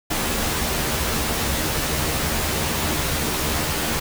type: noise with comb filter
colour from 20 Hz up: pink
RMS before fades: -23 dBFS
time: 0.1-4 s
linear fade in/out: 10 ms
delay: 13 ms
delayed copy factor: +0.65
effects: none